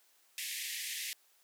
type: band-pass noise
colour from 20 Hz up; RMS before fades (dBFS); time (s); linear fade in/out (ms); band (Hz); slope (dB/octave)
pink; -40; 0.38-1.13; 0; 1800 to 15000; 96
effects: white hiss -68 dBFS RMS until 1.43 s + high-pass 400 Hz 12 dB/octave